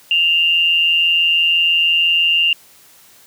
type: tone with amplitude modulation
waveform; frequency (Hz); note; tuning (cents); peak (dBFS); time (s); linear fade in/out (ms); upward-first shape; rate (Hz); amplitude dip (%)
sine; 2794; F7; 0; -9; 0.11-2.53; 2; sine; 166; 50
effects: white hiss -47 dBFS RMS until 3.26 s + high-pass 60 Hz 12 dB/octave